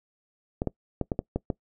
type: clicks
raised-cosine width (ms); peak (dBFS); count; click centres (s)
2; -13; 7; 0.619 / 0.673 / 1.013 / 1.118 / 1.191 / 1.36 / 1.502
effects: noise-tail reverb RT60 0.1 s tail -22 dB re dry